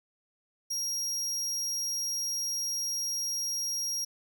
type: tone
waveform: 40% pulse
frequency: 5620 Hz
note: F8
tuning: 10 cents sharp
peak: -29 dBFS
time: 0.7-4.05 s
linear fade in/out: 10 ms
effects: none